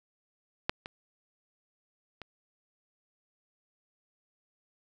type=clicks; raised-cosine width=0.3 ms; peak=-10 / -23 / -26 dBFS; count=3; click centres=0.695 / 0.859 / 2.217 s; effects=none